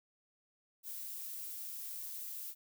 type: noise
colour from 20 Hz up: violet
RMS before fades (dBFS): -44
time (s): 0.83-2.55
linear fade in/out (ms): 50
effects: none